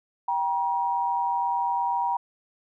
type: tone pair together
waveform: sine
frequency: 784.7 / 953 Hz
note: G5 / A#5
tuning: +2 / +38 cents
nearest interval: minor third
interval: 336 cents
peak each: -28 / -24 dBFS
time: 0.28-2.17 s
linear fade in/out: 5 ms
effects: none